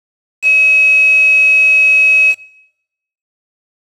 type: tone with quantisation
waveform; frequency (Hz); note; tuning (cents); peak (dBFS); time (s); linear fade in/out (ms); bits
sine; 2558; D#7; +47; -6; 0.42-2.35; 50; 4
effects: noise-tail reverb RT60 0.9 s tail -22 dB re dry + low-pass 7000 Hz 12 dB/octave